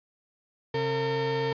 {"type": "tone pair together", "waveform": "35% pulse", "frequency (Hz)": [135.21, 454.8], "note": ["C#3", "A#4"], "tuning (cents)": [-43, -43], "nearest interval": "octave + major sixth", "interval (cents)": 2100, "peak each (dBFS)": [-30, -25], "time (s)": [0.74, 1.53], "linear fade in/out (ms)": 5, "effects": ["resampled to 11025 Hz"]}